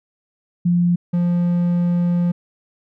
sine / triangle tone pair in turn, 174.61 / 174.61 Hz, F3 / F3, 0 / 0 cents, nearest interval unison, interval 0 cents, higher neither, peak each -13 dBFS, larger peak neither, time 0.65-0.96 / 1.13-2.32 s, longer second, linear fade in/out 10 ms, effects none

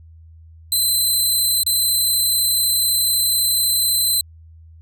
15% pulse tone with dropouts, 4058 Hz, B7, 46 cents sharp, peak -9 dBFS, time 0.72-4.21 s, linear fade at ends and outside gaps 2 ms, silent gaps 1.634-1.664 s, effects added 81 Hz sine -41 dBFS peak until 4.81 s

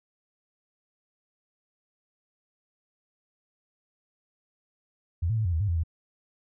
sine tone with pitch steps, 84.7 / 112.2 / 109.6 / 88.1 / 79.9 / 102.7 / 85 / 81.5 Hz, E2 / A2 / A2 / F2 / D#2 / G#2 / F2 / E2, +48 / +34 / -6 / +16 / +47 / -19 / -46 / -19 cents, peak -23 dBFS, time 5.22-5.836 s, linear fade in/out 10 ms, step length 77 ms, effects none

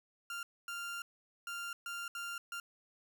30% pulse tone bursts at uneven times, 1393 Hz, F6, 5 cents flat, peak -37 dBFS, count 6, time 0.3-0.43 / 0.68-1.02 / 1.47-1.73 / 1.86-2.08 / 2.15-2.38 / 2.52-2.6 s, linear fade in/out 2 ms, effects none

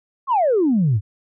sine exponential sweep, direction down, 1137 to 93.4 Hz, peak -13 dBFS, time 0.27-1.01 s, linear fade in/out 50 ms, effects tanh soft clip ceiling -10 dBFS

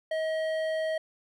triangle tone with hard clipping, 635 Hz, D#5, 35 cents sharp, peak -29 dBFS, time 0.11-0.98 s, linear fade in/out 5 ms, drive 14 dB, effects none

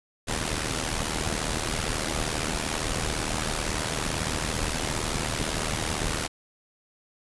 pink noise with amplitude modulation, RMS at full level -25 dBFS, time 0.27-6.28 s, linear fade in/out 20 ms, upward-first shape sine, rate 77.8 Hz, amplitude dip 75%, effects resampled to 24000 Hz

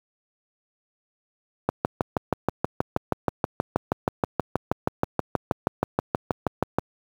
click train, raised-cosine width 1 ms, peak -6 dBFS, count 33, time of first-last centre 1.69-6.786 s, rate 6.28 Hz, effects high-pass 80 Hz 12 dB/octave + 7-bit

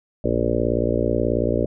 harmonic tone, 58.4 Hz, A#1, 4 cents sharp, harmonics 1 / 2 / 4 / 5 / 6 / 7 / 8 / 9 / 10, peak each -27 / -27 / -27 / -27 / -27 / -27 / -27 / -27 / -27 dBFS, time 0.24-1.66 s, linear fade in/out 5 ms, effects none

